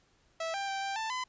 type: tone with pitch steps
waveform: sawtooth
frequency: 654 / 791 / 782 / 787 / 886 / 1013 Hz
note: E5 / G5 / G5 / G5 / A5 / B5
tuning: -14 / +15 / -4 / +7 / +12 / +44 cents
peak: -29 dBFS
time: 0.4-1.24 s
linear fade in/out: 5 ms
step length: 140 ms
effects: pink hiss -68 dBFS RMS until 1.28 s + resampled to 16000 Hz